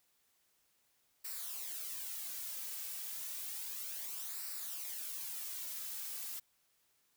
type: noise with flanger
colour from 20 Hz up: blue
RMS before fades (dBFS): -43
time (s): 1.24-6.4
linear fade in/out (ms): 10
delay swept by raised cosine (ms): 0.3 to 2.9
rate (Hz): 0.31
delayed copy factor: -0.6
effects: white hiss -75 dBFS RMS until 7.16 s